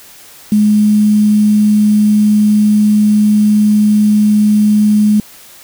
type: tone with quantisation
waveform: sine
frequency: 210.4 Hz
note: G#3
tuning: 23 cents sharp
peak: -6 dBFS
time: 0.52-5.2 s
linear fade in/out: 2 ms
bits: 5
effects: white hiss -38 dBFS RMS until 5.63 s